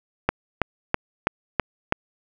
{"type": "click train", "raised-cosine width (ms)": 0.5, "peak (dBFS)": -3, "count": 6, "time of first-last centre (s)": [0.29, 1.924], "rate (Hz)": 3.06, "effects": []}